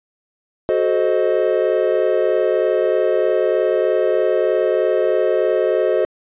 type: chord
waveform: triangle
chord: F# diminished seventh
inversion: none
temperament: equal with one note detuned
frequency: 370 / 433.2 / 523.3 / 622.3 Hz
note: F#4 / A4 / C5 / Eb5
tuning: 0 / -27 / 0 / 0 cents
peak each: -18 dBFS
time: 0.69-6.05 s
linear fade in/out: 0 ms
effects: resampled to 8000 Hz